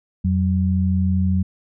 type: tone pair together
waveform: sine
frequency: 87.31 / 187.69 Hz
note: F2 / F#3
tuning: 0 / +25 cents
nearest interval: octave + minor second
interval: 1325 cents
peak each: -18 / -19 dBFS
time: 0.24-1.43 s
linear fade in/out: 10 ms
effects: none